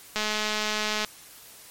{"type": "click train", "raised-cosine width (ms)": 0.2, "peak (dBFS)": -10, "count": 190, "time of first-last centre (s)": [0.16, 1.047], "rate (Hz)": 213, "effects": ["white hiss -48 dBFS RMS until 1.7 s", "MP3 64 kbps"]}